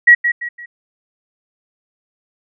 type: tone with echo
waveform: sine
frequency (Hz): 1915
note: A#6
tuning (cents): +46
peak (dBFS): -3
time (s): 0.07-0.15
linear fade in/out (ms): 10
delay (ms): 170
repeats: 3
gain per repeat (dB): -9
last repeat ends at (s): 0.66
effects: none